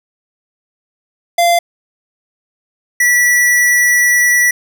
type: tone pair in turn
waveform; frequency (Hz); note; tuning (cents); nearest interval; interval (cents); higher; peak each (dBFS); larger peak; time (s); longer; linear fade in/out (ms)
square; 690 / 1951.6; F5 / B6; -21 / -21; octave + tritone; 1800; second; -9; neither; 1.38-1.59 / 3-4.51; second; 5
effects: none